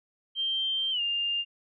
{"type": "tone with pitch glide", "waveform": "sine", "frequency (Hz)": [3149, 2805], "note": ["G7", "F7"], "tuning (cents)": [7, 7], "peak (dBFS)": -26, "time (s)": [0.35, 1.45], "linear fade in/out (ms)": 50, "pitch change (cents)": -200, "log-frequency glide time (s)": [0.91, 1.01], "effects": []}